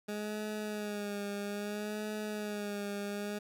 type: tone with vibrato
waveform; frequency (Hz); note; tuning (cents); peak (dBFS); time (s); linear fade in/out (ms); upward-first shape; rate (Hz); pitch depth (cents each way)
20% pulse; 207.7; G#3; 0; -31; 0.08-3.39; 10; sine; 0.61; 43
effects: none